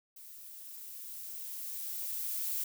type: noise with level ramp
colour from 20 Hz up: violet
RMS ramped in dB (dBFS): -51 to -34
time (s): 0.16-2.64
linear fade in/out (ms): 5
effects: none